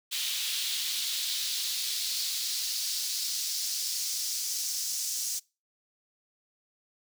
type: noise with high-pass filter sweep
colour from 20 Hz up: pink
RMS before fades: -32 dBFS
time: 0.11-5.4 s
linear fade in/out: 20 ms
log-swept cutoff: 3400 to 6000 Hz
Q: 2.3
effects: noise-tail reverb RT60 0.3 s tail -25 dB re dry